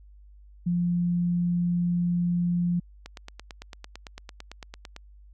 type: tone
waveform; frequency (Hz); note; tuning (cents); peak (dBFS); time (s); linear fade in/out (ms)
sine; 174.61; F3; 0; -22; 0.66-2.8; 10
type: click train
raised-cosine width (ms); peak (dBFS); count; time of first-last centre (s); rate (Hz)
0.2; -22; 18; 3.06-4.964; 8.93
effects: added 50 Hz sine -48 dBFS peak until 5.33 s